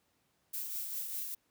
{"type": "noise with tremolo", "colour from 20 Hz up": "violet", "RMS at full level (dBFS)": -37, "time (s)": [0.53, 1.35], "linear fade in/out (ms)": 10, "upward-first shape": "triangle", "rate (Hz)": 5, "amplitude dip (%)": 45, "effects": ["pink hiss -75 dBFS RMS until 1.5 s", "high-pass 80 Hz 12 dB/octave"]}